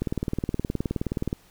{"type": "click train", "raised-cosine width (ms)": 3, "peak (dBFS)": -13, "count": 26, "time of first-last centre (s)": [0.02, 1.329], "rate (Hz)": 19.1, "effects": ["pink hiss -57 dBFS RMS until 1.5 s"]}